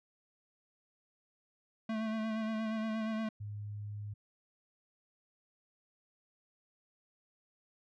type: tone with vibrato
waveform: square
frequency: 220 Hz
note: A3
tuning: in tune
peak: -34 dBFS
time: 1.89-3.29 s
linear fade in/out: 5 ms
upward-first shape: sine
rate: 8.5 Hz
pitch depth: 28 cents each way
type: tone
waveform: sine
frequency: 103.83 Hz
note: G#2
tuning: in tune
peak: -39 dBFS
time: 3.4-4.14 s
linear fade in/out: 10 ms
effects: low-pass 3000 Hz 12 dB/octave